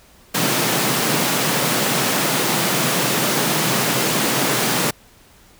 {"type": "high-pass noise", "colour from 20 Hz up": "pink", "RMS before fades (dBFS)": -19, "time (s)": [0.34, 4.91], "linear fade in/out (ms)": 10, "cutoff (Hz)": 120, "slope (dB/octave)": 96, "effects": ["pink hiss -50 dBFS RMS until 5.59 s"]}